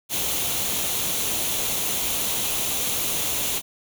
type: noise with comb filter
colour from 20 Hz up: white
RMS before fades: -25 dBFS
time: 0.09-3.62 s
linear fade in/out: 50 ms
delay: 0.3 ms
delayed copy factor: +0.5
effects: none